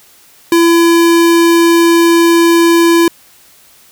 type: tone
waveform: square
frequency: 337 Hz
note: E4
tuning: 38 cents sharp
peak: -6 dBFS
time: 0.52-3.08 s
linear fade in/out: 2 ms
effects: white hiss -44 dBFS RMS until 3.91 s